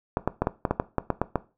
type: clicks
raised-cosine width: 1 ms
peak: -8 dBFS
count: 11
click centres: 0.171 / 0.276 / 0.42 / 0.471 / 0.652 / 0.71 / 0.799 / 0.983 / 1.103 / 1.216 / 1.357 s
effects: noise-tail reverb RT60 0.3 s tail -17 dB re dry